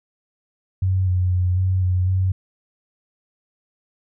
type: tone with pitch steps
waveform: sine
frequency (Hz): 93.9 / 91 / 90.5 / 93.3 / 91.2 / 93.7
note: F#2 / F#2 / F#2 / F#2 / F#2 / F#2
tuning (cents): +26 / -28 / -38 / +15 / -24 / +22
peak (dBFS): -16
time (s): 0.82-2.32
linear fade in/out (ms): 5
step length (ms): 250
effects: none